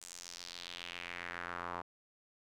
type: tone with band-pass filter sweep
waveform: sawtooth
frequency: 87.31 Hz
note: F2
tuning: in tune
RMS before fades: -45 dBFS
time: 0.01-1.82 s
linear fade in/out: 10 ms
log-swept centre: 7900 to 1000 Hz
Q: 2.4
effects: none